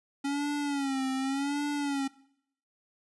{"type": "tone with vibrato", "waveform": "square", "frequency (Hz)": 277, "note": "C#4", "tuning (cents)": -1, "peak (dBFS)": -29, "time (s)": [0.24, 2.08], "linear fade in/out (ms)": 10, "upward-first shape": "sine", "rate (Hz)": 0.87, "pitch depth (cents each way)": 87, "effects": ["noise-tail reverb RT60 0.7 s tail -21 dB re dry", "resampled to 24000 Hz"]}